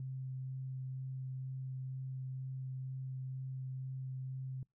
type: tone with vibrato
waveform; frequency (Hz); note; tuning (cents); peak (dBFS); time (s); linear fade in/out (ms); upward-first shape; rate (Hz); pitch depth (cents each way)
sine; 131; C3; +2; -39; 0-4.63; 2; sine; 2.1; 8
effects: noise-tail reverb RT60 0.2 s tail -26 dB re dry